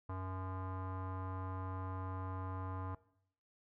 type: tone with low-pass filter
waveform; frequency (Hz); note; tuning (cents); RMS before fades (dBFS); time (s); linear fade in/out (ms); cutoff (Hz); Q
square; 93.7; F#2; +22; -42; 0.09-2.95; 5; 1100; 4.2
effects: noise-tail reverb RT60 0.7 s tail -19 dB re dry